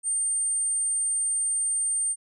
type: tone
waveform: sine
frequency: 8780 Hz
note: C#9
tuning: 18 cents flat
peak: -23 dBFS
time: 0.03-2.16 s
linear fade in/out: 50 ms
effects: none